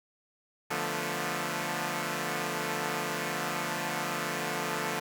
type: chord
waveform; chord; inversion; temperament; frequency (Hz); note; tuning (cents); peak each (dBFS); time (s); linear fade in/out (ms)
5% pulse; B half-diminished seventh; first; equal with one note detuned; 146.83 / 174.61 / 220 / 244.1; D3 / F3 / A3 / B3; 0 / 0 / 0 / -20; -25 / -24 / -25 / -27; 0.7-5; 10
effects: none